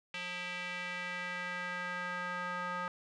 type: tone with band-pass filter sweep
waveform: square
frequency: 178.8 Hz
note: F3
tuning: 41 cents sharp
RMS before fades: -39 dBFS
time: 0.14-2.88 s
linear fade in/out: 2 ms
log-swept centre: 2600 to 1300 Hz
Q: 2.5
effects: resampled to 22050 Hz